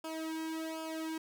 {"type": "tone with flanger", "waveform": "sawtooth", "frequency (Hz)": 320.3, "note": "E4", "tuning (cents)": -50, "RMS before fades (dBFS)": -39, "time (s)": [0.04, 1.18], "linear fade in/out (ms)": 5, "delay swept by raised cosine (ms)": [0.5, 1.7], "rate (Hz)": 1.3, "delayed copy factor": -0.95, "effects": []}